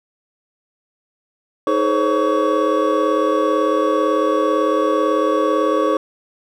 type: tone cluster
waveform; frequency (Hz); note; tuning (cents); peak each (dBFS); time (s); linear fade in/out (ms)
triangle; 314.5 / 425.1 / 513 / 551 / 1127; D#4 / G#4 / C5 / C#5 / C#6; +19 / +40 / -34 / -11 / +28; -19; 1.67-5.97; 2
effects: none